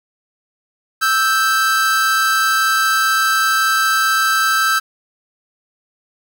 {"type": "tone pair together", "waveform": "45% pulse", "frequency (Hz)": [1313, 1568], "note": ["E6", "G6"], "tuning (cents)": [-7, 0], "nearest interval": "minor third", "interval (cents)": 307, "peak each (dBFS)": -16, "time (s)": [1.01, 4.8], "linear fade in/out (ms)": 20, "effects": ["7-bit"]}